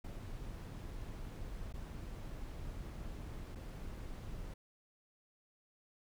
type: noise with dropouts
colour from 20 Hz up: brown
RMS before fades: -45 dBFS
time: 0.04-4.54 s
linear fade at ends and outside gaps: 5 ms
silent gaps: 1.727-1.738 / 3.551-3.555 s
effects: none